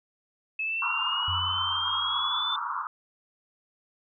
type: linear sweep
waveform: sine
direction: up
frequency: 2590 to 3549 Hz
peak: -27 dBFS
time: 0.59-2.56 s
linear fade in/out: 5 ms
type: band-pass noise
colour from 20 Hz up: pink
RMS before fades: -32 dBFS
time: 0.82-2.87 s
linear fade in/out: 2 ms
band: 930 to 1400 Hz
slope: 96 dB/octave
type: tone with exponential decay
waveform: sine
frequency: 90 Hz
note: F#2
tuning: 47 cents flat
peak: -30 dBFS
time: 1.28-2.57 s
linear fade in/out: 0 ms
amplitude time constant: 280 ms
effects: none